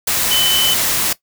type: tone in noise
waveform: sine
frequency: 3029 Hz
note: F#7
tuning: 40 cents sharp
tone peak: -13 dBFS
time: 0.31-0.74 s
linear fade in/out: 5 ms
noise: white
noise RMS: -17 dBFS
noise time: 0.07-1.13 s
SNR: +1 dB
effects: noise-tail reverb RT60 0.1 s tail -17 dB re dry